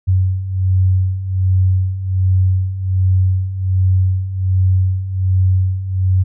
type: beating tone pair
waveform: sine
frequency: 92.5 / 93.8 Hz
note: F#2 / F#2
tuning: 0 / +24 cents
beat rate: 1.3 Hz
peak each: -18 / -13 dBFS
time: 0.07-6.24 s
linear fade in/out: 20 ms
effects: none